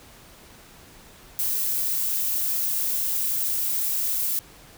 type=noise; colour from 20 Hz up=violet; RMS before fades=-25 dBFS; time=1.39-4.39 s; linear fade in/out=0 ms; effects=pink hiss -49 dBFS RMS until 4.77 s